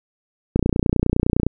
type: click train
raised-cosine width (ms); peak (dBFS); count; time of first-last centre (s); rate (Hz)
3; -4; 28; 0.56-1.466; 29.8
effects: none